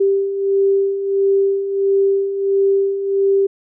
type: beating tone pair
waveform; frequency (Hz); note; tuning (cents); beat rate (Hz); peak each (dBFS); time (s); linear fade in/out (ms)
sine; 392 / 393.5; G4 / G4; 0 / +7; 1.5; -21 / -14; 0-3.47; 10
effects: none